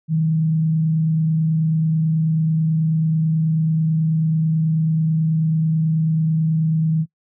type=tone with frequency modulation; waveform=sine; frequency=159.3 Hz; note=D#3; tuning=41 cents sharp; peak=-15 dBFS; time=0.08-7.06 s; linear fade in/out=50 ms; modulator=29.2 Hz; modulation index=0.21; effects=noise-tail reverb RT60 0.1 s tail -22 dB re dry